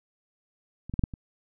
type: clicks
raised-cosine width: 5 ms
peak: -26 / -19 / -11 / -10 / -25 dBFS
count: 5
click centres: 0.896 / 0.939 / 0.993 / 1.038 / 1.138 s
effects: none